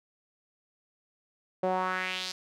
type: tone with band-pass filter sweep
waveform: sawtooth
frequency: 185 Hz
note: F#3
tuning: in tune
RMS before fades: -31 dBFS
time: 1.63-2.32 s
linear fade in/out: 5 ms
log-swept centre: 550 to 5100 Hz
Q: 2.6
effects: none